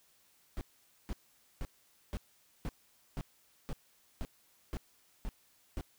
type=noise bursts; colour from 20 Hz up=brown; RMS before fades=-37 dBFS; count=11; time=0.57-5.81 s; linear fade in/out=0 ms; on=40 ms; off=480 ms; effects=white hiss -68 dBFS RMS until 5.98 s